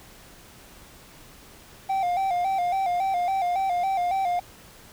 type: tone with vibrato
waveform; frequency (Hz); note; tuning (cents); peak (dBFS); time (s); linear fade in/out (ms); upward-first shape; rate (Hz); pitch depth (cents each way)
triangle; 740; F#5; 0; -20; 1.89-4.4; 10; square; 3.6; 78
effects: pink hiss -49 dBFS RMS until 4.92 s